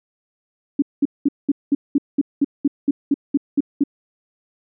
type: tone bursts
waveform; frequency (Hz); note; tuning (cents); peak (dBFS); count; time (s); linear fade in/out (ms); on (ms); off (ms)
sine; 282.7; C#4; +34; -12; 14; 0.79-3.838; 5; 32; 200
effects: none